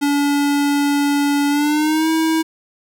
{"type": "tone with pitch glide", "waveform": "square", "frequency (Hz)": [286.1, 321.1], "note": ["D4", "E4"], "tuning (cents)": [-45, -45], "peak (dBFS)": -15, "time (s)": [0.01, 2.43], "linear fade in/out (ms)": 20, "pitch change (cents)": 200, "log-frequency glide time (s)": [1.49, 2.09], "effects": []}